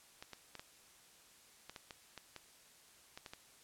clicks, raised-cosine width 0.2 ms, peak -30 dBFS, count 12, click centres 0.225 / 0.333 / 0.553 / 0.595 / 1.696 / 1.762 / 1.908 / 2.177 / 2.363 / 3.175 / 3.262 / 3.335 s, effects white hiss -63 dBFS RMS until 3.63 s + low-pass 11000 Hz 12 dB/octave

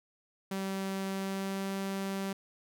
sawtooth tone with pitch glide, 193.2 to 194.66 Hz, G3 to G3, -25 to -12 cents, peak -29 dBFS, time 0.51-2.33 s, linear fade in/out 5 ms, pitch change +13 cents, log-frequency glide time 1.1-1.71 s, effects none

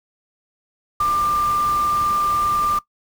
sine tone in noise, 1191 Hz, D6, 24 cents sharp, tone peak -16 dBFS, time 1-2.79 s, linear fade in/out 5 ms, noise pink, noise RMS -33 dBFS, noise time 1-2.79 s, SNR +14 dB, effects noise-tail reverb RT60 0.1 s tail -19 dB re dry

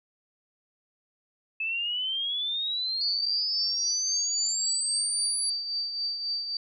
sine exponential sweep, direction up, 2600 to 10320 Hz, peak -27 dBFS, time 1.6-5.5 s, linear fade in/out 5 ms
sine tone with tremolo, 4638 Hz, D8, 22 cents flat, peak -26 dBFS, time 3.01-6.57 s, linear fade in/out 2 ms, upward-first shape triangle, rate 3.7 Hz, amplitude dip 55%
effects none

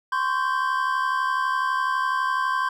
triangle tone cluster, 1036 / 1108 / 1566 Hz, C6 / C#6 / G6, -17 / -1 / -2 cents, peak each -22 / -26 / -25 dBFS, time 0.12-2.69 s, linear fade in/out 5 ms, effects none

